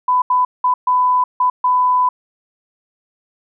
sine tone bursts at uneven times, 1000 Hz, B5, 21 cents sharp, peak -11 dBFS, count 6, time 0.08-0.22 / 0.3-0.45 / 0.64-0.74 / 0.87-1.24 / 1.4-1.5 / 1.64-2.09 s, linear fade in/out 5 ms, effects none

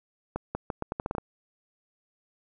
accelerating click train, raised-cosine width 1 ms, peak -16 dBFS, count 10, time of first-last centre 0.36-1.182 s, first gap 190 ms, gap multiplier 0.8, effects none

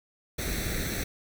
pink noise with comb filter, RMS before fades -31 dBFS, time 0.38-1.04 s, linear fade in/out 10 ms, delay 0.5 ms, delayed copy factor +0.75, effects none

